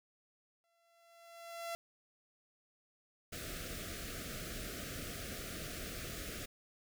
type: tone with exponential growth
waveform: sawtooth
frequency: 677 Hz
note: E5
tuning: 46 cents sharp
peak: -34 dBFS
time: 0.64-1.75 s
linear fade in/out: 0 ms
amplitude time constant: 240 ms
type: band-stop noise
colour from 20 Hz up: pink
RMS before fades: -44 dBFS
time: 3.32-6.46 s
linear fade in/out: 10 ms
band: 710 to 1200 Hz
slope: 96 dB/octave
effects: none